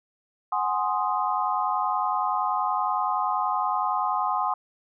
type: chord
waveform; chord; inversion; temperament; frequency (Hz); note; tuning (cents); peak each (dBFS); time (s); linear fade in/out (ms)
sine; Ab dominant seventh; third; equal; 740 / 830.6 / 1046.5 / 1244.5; Gb5 / Ab5 / C6 / Eb6; 0 / 0 / 0 / 0; -29 / -28 / -27 / -29; 0.52-4.54; 5
effects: none